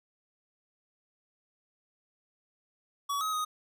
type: tone with pitch steps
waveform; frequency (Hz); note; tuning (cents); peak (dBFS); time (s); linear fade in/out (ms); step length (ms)
square; 1133 / 1270 / 1248; C#6 / D#6 / D#6; +37 / +35 / +5; -30; 3.09-3.45; 10; 120
effects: none